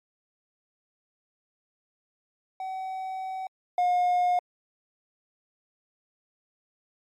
triangle tone pair in turn, 757 / 716.4 Hz, F#5 / F5, +39 / +44 cents, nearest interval minor second, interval 95 cents, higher first, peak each -29 / -18 dBFS, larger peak second, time 2.6-3.47 / 3.78-4.39 s, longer first, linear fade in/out 2 ms, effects tanh soft clip ceiling -14 dBFS + MP3 64 kbps

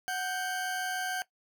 40% pulse tone pair together, 740 / 1566.4 Hz, F#5 / G6, 0 / -2 cents, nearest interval octave + minor second, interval 1298 cents, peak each -33 / -33 dBFS, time 0.08-1.22 s, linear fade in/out 0 ms, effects noise-tail reverb RT60 0.1 s tail -17 dB re dry

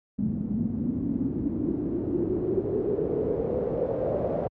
pink noise with low-pass filter sweep, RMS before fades -27 dBFS, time 0.18-4.48 s, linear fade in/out 10 ms, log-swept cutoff 210 to 600 Hz, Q 5.7, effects high-pass 80 Hz 12 dB/octave

